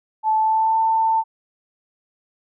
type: tone with pitch glide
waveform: sine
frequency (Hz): 872 to 892.4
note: A5 to A5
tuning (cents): -16 to +24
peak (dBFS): -15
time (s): 0.23-1.24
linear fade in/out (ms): 50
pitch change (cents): +40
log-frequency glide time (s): 0.36-0.79
effects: none